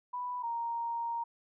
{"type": "tone pair in turn", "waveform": "sine", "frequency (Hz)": [987.8, 932.4], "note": ["B5", "A#5"], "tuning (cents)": [0, 0], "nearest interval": "minor second", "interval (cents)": 100, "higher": "first", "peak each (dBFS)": [-34, -32], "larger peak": "second", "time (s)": [[0.13, 0.43], [0.43, 1.24]], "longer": "second", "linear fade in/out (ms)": 10, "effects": []}